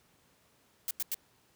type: noise bursts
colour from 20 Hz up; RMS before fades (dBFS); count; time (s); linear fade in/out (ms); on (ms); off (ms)
blue; -33; 3; 0.88-1.144; 0; 28; 90
effects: pink hiss -67 dBFS RMS until 1.55 s + high-pass 80 Hz 12 dB/octave